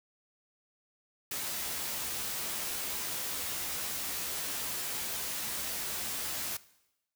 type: noise with comb filter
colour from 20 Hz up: white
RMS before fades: -36 dBFS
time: 1.31-6.57 s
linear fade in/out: 5 ms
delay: 14 ms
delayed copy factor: +0.55
effects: noise-tail reverb RT60 0.9 s tail -19 dB re dry